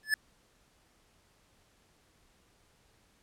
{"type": "tone with exponential growth", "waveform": "square", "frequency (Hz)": 1732, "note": "A6", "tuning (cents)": -28, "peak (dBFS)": -22, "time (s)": [0.03, 0.14], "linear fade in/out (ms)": 2, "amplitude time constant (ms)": 23, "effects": ["pink hiss -67 dBFS RMS until 3.22 s", "low-pass 11000 Hz 12 dB/octave"]}